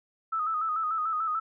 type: tone with vibrato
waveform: sine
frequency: 1279 Hz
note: D#6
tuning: 47 cents sharp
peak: -26 dBFS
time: 0.32-1.4 s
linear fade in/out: 10 ms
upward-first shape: square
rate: 6.8 Hz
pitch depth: 50 cents each way
effects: none